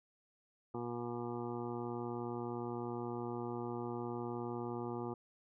harmonic tone, 119.6 Hz, A#2, 45 cents sharp, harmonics 1 / 2 / 3 / 4 / 6 / 7 / 8 / 9 / 10, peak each -46 / -44 / -42 / -48 / -51 / -49 / -52 / -56 / -52 dBFS, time 0.74-5.14 s, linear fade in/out 5 ms, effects none

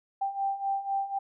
sine beating tone pair, 784 / 788 Hz, G5 / G5, 0 / +9 cents, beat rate 4 Hz, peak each -33 / -29 dBFS, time 0.21-1.19 s, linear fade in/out 10 ms, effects none

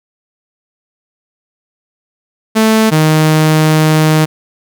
sawtooth tone pair in turn, 220 / 155.96 Hz, A3 / D#3, 0 / +4 cents, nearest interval tritone, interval 596 cents, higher first, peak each -3 dBFS, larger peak neither, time 2.55-2.91 / 2.91-4.26 s, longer second, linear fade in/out 20 ms, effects none

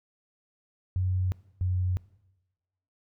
sine tone pair in turn, 92.4 / 91.34 Hz, F#2 / F#2, -2 / -22 cents, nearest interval unison, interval 20 cents, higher first, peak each -24 dBFS, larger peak neither, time 0.96-1.32 / 1.61-1.97 s, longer neither, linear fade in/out 0 ms, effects noise-tail reverb RT60 1.0 s tail -20 dB re dry

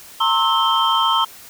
sine tone cluster, 915 / 1068 / 1305 / 3143 Hz, A#5 / C6 / E6 / G7, -32 / +35 / -18 / +4 cents, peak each -19 dBFS, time 0.2-1.25 s, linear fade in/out 10 ms, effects tanh soft clip ceiling -6 dBFS + white hiss -41 dBFS RMS until 1.49 s

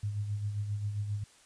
sine tone with tremolo, 103.3 Hz, G#2, 9 cents flat, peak -29 dBFS, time 0.03-1.24 s, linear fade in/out 5 ms, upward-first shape sine, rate 7.5 Hz, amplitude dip 50%, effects white hiss -60 dBFS RMS until 1.45 s + resampled to 22050 Hz

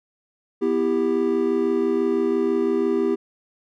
triangle chord, E minor, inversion second, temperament just, 247.2 / 329.6 / 395.6 Hz, B3 / E4 / G4, +2 / 0 / +16 cents, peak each -23 / -22 / -19 dBFS, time 0.61-3.16 s, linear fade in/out 20 ms, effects none

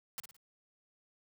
white noise with echo, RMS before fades -40 dBFS, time 0.18-0.2 s, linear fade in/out 0 ms, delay 55 ms, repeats 3, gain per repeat -8 dB, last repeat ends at 0.365 s, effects high-pass 100 Hz 12 dB/octave

